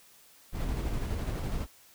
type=noise with tremolo; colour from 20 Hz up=brown; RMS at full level=-31 dBFS; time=0.52-1.67 s; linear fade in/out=50 ms; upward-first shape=square; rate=12 Hz; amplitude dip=25%; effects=white hiss -58 dBFS RMS until 1.94 s